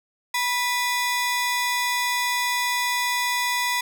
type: ring-modulated tone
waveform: sawtooth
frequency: 1480 Hz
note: F#6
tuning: in tune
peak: -15 dBFS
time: 0.34-3.81 s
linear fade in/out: 5 ms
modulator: 505 Hz
effects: none